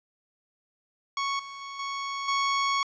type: tone with level steps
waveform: sawtooth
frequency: 1108.7 Hz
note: C#6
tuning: in tune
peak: -23 / -35 / -33 / -27 / -20 dBFS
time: 1.17-2.83 s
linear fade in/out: 2 ms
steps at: 1.39 / 1.61 / 1.79 / 2.28 s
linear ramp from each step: 5 ms
effects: resampled to 16000 Hz + 10-bit